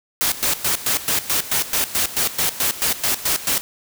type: noise with tremolo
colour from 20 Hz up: white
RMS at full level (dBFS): -19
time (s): 0.21-3.61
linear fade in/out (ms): 0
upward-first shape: square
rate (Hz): 4.6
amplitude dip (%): 80
effects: none